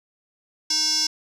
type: tone with band-pass filter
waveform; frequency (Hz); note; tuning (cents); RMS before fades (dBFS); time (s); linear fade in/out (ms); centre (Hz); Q
square; 310.7; D#4; -2; -22; 0.7-1.07; 5; 5400; 9.9
effects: none